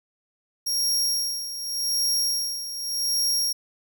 sawtooth tone with tremolo, 5588 Hz, F8, in tune, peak -18 dBFS, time 0.66-3.53 s, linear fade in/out 10 ms, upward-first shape sine, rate 0.86 Hz, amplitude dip 70%, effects none

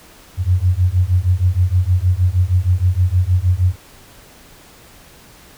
sine beating tone pair, 87.7 / 94.1 Hz, F2 / F#2, +8 / +30 cents, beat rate 6.4 Hz, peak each -15 dBFS, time 0.37-3.76 s, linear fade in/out 50 ms, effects pink hiss -44 dBFS RMS until 5.57 s

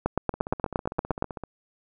two click trains, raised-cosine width 1 ms, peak -9 / -20 dBFS, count 11 / 18, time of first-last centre 0.06-1.224 / 0.34-1.437 s, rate 8.59 / 15.5 Hz, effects none

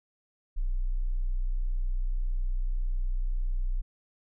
sine tone, 30.87 Hz, B0, in tune, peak -25 dBFS, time 0.56-3.82 s, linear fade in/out 20 ms, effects none

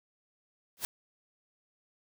white noise with exponential growth, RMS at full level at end -29 dBFS, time 0.77-0.85 s, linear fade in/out 0 ms, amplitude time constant 17 ms, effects none

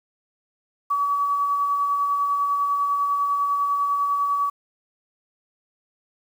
sine tone with tremolo, 1139 Hz, C#6, 47 cents sharp, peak -18 dBFS, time 0.9-4.5 s, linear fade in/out 10 ms, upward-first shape sine, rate 10 Hz, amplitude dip 30%, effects 8-bit

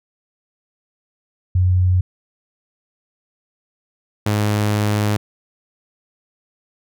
sine / sawtooth tone pair in turn, 91.2 / 104.78 Hz, F#2 / G#2, -24 / +16 cents, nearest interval major second, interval 240 cents, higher second, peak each -12 dBFS, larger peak neither, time 1.55-2.01 / 4.26-5.17 s, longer second, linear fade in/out 5 ms, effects none

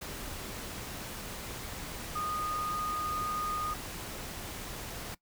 sine tone in noise, 1232 Hz, D#6, 17 cents flat, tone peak -32 dBFS, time 2.15-3.74 s, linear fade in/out 10 ms, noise pink, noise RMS -41 dBFS, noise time 0.01-5.15 s, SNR +6 dB, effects noise-tail reverb RT60 0.1 s tail -20 dB re dry

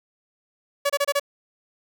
sawtooth tone bursts, 568 Hz, C#5, 42 cents sharp, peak -15 dBFS, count 5, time 0.85-1.198 s, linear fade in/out 10 ms, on 48 ms, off 27 ms, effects 9-bit

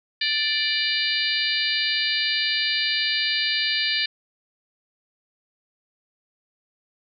harmonic tone with a mistuned harmonic, 587.3 Hz, D5, in tune, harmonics 3 / 4 / 5 / 6 / 7 / 8, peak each -28 / -28 / -28 / -28 / -28 / -28 dBFS, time 0.21-4.06 s, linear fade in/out 5 ms, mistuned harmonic 6, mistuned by +67 cents, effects none

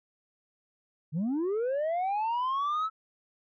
sine linear sweep, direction up, 138.59 to 1318.5 Hz, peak -24 dBFS, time 1.12-2.9 s, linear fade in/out 50 ms, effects tanh soft clip ceiling -26 dBFS

